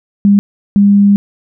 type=tone bursts at uneven times; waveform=sine; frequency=201.6 Hz; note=G3; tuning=49 cents sharp; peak=-4 dBFS; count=2; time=0.25-0.39 / 0.76-1.16 s; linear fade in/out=0 ms; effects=none